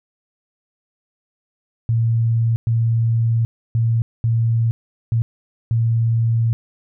sine tone bursts at uneven times, 114.8 Hz, A#2, 26 cents flat, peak -14 dBFS, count 6, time 1.89-2.56 / 2.67-3.45 / 3.75-4.02 / 4.24-4.71 / 5.12-5.22 / 5.71-6.53 s, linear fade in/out 0 ms, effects none

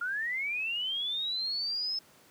sine linear sweep, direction up, 1387 to 5250 Hz, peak -30 dBFS, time 0.01-1.99 s, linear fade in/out 5 ms, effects pink hiss -59 dBFS RMS until 2.3 s + high-pass 150 Hz 12 dB/octave

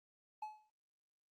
triangle tone with exponential decay, 856 Hz, A5, 48 cents flat, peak -37 dBFS, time 0.42-0.7 s, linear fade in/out 5 ms, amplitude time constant 60 ms, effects Opus 32 kbps

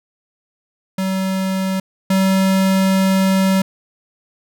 square tone pair in turn, 190.1 / 191.11 Hz, F#3 / G3, +47 / -44 cents, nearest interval unison, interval 9 cents, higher second, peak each -18 / -13 dBFS, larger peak second, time 0.98-1.8 / 2.1-3.62 s, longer second, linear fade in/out 5 ms, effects none

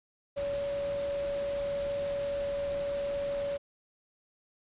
sine tone in noise, 566 Hz, C#5, 36 cents sharp, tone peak -30 dBFS, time 0.36-3.58 s, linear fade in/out 20 ms, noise pink, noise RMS -44 dBFS, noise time 0.36-3.58 s, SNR +11 dB, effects resampled to 8000 Hz

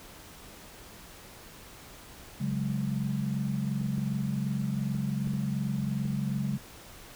sine chord, C# suspended fourth, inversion none, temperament equal, 138.59 / 185 / 207.7 Hz, C#3 / F#3 / G#3, 0 / 0 / 0 cents, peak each -31 / -34 / -32 dBFS, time 2.4-6.58 s, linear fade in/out 10 ms
clicks, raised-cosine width 3 ms, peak -30 dBFS, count 6, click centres 3.814 / 3.981 / 4.95 / 5.273 / 5.336 / 6.053 s
effects pink hiss -49 dBFS RMS until 7.15 s

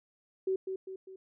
sine tone with echo, 379.6 Hz, F#4, 44 cents sharp, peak -27 dBFS, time 0.47-0.56 s, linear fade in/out 5 ms, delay 200 ms, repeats 3, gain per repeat -6 dB, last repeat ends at 1.16 s, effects none

